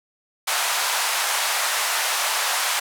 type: band-pass noise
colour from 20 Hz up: pink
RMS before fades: -23 dBFS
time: 0.47-2.8 s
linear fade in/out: 10 ms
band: 740 to 13000 Hz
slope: 24 dB/octave
effects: none